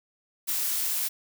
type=noise; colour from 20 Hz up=blue; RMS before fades=-28 dBFS; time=0.47-1.09 s; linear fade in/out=20 ms; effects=none